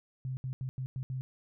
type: tone bursts at uneven times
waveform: sine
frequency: 130.1 Hz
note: C3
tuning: 9 cents flat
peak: -33 dBFS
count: 6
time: 0.25-0.37 / 0.44-0.53 / 0.61-0.69 / 0.78-0.86 / 0.96-1.03 / 1.1-1.21 s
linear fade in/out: 0 ms
effects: none